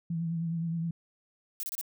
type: tone with vibrato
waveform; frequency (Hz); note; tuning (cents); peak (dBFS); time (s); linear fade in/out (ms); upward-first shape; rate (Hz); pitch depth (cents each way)
sine; 166.2; E3; +15; -29; 0.1-0.91; 5; triangle; 9.6; 46
type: noise bursts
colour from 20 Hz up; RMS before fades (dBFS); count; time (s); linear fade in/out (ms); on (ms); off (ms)
violet; -35; 4; 1.6-1.812; 0; 32; 28
effects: none